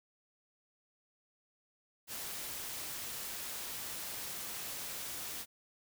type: noise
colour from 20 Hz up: white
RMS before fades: -42 dBFS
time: 2.07-5.46 s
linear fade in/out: 50 ms
effects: none